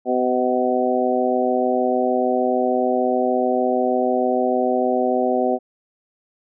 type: harmonic tone with a mistuned harmonic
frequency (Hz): 126.6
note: B2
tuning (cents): +43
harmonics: 2 / 3 / 4 / 5 / 6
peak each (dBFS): -23 / -23 / -23 / -23 / -23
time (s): 0.05-5.59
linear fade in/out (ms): 50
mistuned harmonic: 6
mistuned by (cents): -23
effects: none